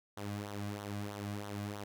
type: tone with flanger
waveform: sawtooth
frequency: 102.4 Hz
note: G#2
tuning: 24 cents flat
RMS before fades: -41 dBFS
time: 0.17-1.84 s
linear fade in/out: 5 ms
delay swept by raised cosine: 0.4 to 2.3 ms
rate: 3.1 Hz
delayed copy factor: -0.65
effects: none